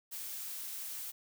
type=noise; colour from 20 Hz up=blue; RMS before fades=-42 dBFS; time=0.11-1.12 s; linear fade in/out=20 ms; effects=none

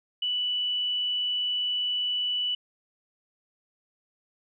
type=tone; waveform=sine; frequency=2965 Hz; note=F#7; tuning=3 cents sharp; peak=-25 dBFS; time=0.22-2.55 s; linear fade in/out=5 ms; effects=none

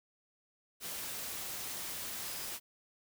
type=tone in noise; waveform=sine; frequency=4978 Hz; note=D#8; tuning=in tune; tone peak=-50 dBFS; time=2.23-2.49 s; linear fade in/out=50 ms; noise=white; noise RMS=-41 dBFS; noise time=0.8-2.6 s; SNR=-12 dB; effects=none

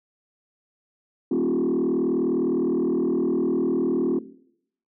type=tone with frequency modulation; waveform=sine; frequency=304 Hz; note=D#4; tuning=40 cents flat; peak=-18 dBFS; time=1.31-4.19 s; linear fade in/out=5 ms; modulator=39.6 Hz; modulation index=2.1; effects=noise-tail reverb RT60 0.7 s tail -17 dB re dry + tanh soft clip ceiling -17 dBFS

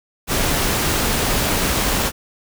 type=noise; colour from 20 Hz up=pink; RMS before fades=-19 dBFS; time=0.27-2.12 s; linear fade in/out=50 ms; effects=none

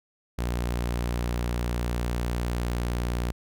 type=tone; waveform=sawtooth; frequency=59.7 Hz; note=A#1; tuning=42 cents sharp; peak=-22 dBFS; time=0.38-3.32 s; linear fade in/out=10 ms; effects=none

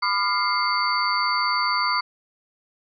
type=tone cluster; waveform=sine; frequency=1001 / 1198 / 1396 / 2106 / 4568 Hz; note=B5 / D6 / F6 / C7 / D8; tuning=+23 / +34 / -1 / +11 / -49 cents; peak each=-26 / -24 / -29 / -28 / -26 dBFS; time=0.02-2.01 s; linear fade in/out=10 ms; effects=none

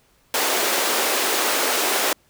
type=high-pass noise; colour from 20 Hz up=pink; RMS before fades=-21 dBFS; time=0.34-2.13 s; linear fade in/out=2 ms; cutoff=350 Hz; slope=24 dB/octave; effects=pink hiss -60 dBFS RMS until 2.29 s

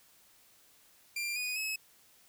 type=tone with pitch steps; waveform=sawtooth; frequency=2381 / 2476 / 2576 Hz; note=D7 / D#7 / E7; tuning=+23 / -9 / -41 cents; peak=-30 dBFS; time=1.16-1.76 s; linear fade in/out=5 ms; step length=200 ms; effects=white hiss -63 dBFS RMS until 2.28 s

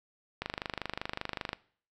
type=click train; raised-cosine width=0.3 ms; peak=-17 dBFS; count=29; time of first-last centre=0.42-1.531 s; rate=25.2 Hz; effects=noise-tail reverb RT60 0.5 s tail -20 dB re dry

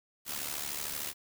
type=noise with amplitude modulation; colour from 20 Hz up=white; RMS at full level=-34 dBFS; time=0.25-1.14 s; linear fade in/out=50 ms; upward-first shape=sine; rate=73.1 Hz; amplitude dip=70%; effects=none

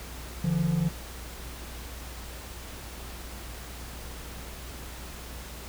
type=tone pair together; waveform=triangle; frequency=147.7 / 171.11 Hz; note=D3 / F3; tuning=+10 / -35 cents; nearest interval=minor third; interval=255 cents; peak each=-26 / -23 dBFS; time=0.44-0.89 s; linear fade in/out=5 ms; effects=added 60 Hz sine -41 dBFS peak until 5.68 s + pink hiss -43 dBFS RMS until 5.68 s

